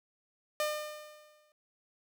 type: tone with exponential decay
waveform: sawtooth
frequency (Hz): 604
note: D5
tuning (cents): +48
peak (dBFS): -25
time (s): 0.6-1.52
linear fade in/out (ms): 1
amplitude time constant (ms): 200
effects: none